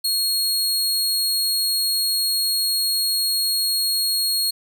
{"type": "tone", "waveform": "sawtooth", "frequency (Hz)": 4298, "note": "C8", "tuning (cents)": 46, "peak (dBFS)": -16, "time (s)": [0.04, 4.51], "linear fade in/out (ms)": 10, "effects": []}